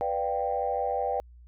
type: chord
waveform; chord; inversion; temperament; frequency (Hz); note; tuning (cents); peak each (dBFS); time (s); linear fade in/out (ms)
sine; G dominant seventh; first; equal; 493.9 / 587.3 / 698.5 / 784; B4 / D5 / F5 / G5; 0 / 0 / 0 / 0; -31 / -32 / -33 / -29; 0.01-1.2; 0
effects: tanh soft clip ceiling -16 dBFS + added 60 Hz sine -48 dBFS peak until 1.47 s